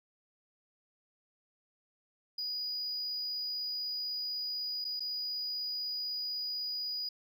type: tone with dropouts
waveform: sine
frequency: 4918 Hz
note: D#8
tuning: 21 cents flat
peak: -32 dBFS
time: 2.38-7.09 s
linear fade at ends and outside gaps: 5 ms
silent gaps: 4.844-4.849 / 4.996-5.004 s
effects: tanh soft clip ceiling -32 dBFS